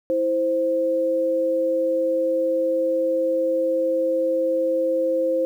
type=tone pair together; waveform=sine; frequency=327.5 / 523.3 Hz; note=E4 / C5; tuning=-11 / 0 cents; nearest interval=minor sixth; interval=811 cents; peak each=-26 / -19 dBFS; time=0.1-5.45 s; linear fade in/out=0 ms; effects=9-bit